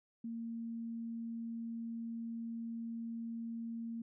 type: tone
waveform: sine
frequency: 230 Hz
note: A#3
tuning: 23 cents flat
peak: -39 dBFS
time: 0.24-4.02 s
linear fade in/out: 5 ms
effects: none